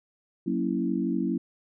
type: chord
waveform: sine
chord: F# dominant seventh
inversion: none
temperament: equal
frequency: 185 / 233.1 / 277.2 / 329.6 Hz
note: F#3 / A#3 / C#4 / E4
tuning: 0 / 0 / 0 / 0 cents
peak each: -30 dBFS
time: 0.46-1.38 s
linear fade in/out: 10 ms
effects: none